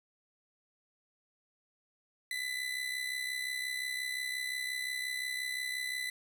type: tone with amplitude modulation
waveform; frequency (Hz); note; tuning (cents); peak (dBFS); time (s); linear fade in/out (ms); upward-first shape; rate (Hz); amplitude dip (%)
30% pulse; 2000; B6; +21; -29; 2.31-6.1; 2; sine; 65.7; 60
effects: none